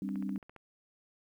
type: chord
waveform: sine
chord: G suspended fourth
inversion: none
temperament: just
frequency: 196 / 261.3 / 294 Hz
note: G3 / C4 / D4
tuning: 0 / -2 / +2 cents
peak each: -35 / -40 / -40 dBFS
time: 0.02-0.38 s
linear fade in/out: 2 ms
type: click train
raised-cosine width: 0.5 ms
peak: -36 dBFS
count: 8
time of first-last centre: 0.09-0.563 s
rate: 14.8 Hz
effects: 11-bit